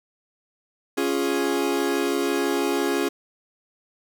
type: chord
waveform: 40% pulse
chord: Db major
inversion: none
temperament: equal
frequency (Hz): 277.2 / 349.2 / 415.3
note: Db4 / F4 / Ab4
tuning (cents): 0 / 0 / 0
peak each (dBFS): -25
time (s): 0.97-3.09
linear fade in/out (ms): 10
effects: none